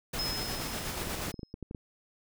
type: noise with tremolo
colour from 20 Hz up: pink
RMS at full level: -35 dBFS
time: 0.13-1.32 s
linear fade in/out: 10 ms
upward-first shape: square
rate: 8.3 Hz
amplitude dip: 25%
type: tone with exponential decay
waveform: sine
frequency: 5150 Hz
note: E8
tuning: 41 cents flat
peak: -30 dBFS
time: 0.19-1.53 s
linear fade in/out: 1 ms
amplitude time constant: 290 ms
type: clicks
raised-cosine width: 3 ms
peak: -26 dBFS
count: 10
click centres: 1.019 / 1.072 / 1.283 / 1.342 / 1.393 / 1.432 / 1.541 / 1.627 / 1.711 / 1.748 s
effects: none